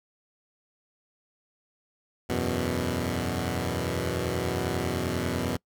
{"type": "chord", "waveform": "10% pulse", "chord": "E suspended second", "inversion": "none", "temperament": "equal", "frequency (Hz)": [82.41, 92.5, 123.47], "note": ["E2", "F#2", "B2"], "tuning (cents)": [0, 0, 0], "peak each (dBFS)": -23, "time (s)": [2.29, 5.57], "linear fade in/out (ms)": 10, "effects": ["noise-tail reverb RT60 0.1 s tail -25 dB re dry"]}